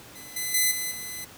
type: tone with level steps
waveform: 5% pulse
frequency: 2020 Hz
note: B6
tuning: 39 cents sharp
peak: -32 / -18 / -10 / -18 / -24 dBFS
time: 0.15-1.25 s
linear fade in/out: 10 ms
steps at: 0.36 / 0.54 / 0.71 / 0.91 s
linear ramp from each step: 5 ms
effects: pink hiss -47 dBFS RMS until 1.37 s + high-pass 80 Hz 12 dB/octave